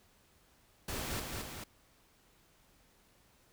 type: noise with echo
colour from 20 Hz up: pink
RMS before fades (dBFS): -39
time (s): 0.88-1.2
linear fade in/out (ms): 5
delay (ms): 220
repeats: 2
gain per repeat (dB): -3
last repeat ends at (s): 1.64
effects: pink hiss -67 dBFS RMS until 3.52 s